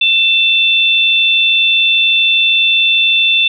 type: tone pair together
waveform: sine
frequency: 2672 / 3539 Hz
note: E7 / A7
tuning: +23 / +9 cents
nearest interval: perfect fourth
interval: 486 cents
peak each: -11 dBFS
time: 0.01-3.48 s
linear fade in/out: 5 ms
effects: none